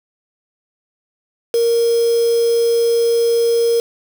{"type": "tone with quantisation", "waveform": "sine", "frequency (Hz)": 466.2, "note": "A#4", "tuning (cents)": 0, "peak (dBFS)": -12, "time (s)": [1.54, 3.8], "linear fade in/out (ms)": 2, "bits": 4, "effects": []}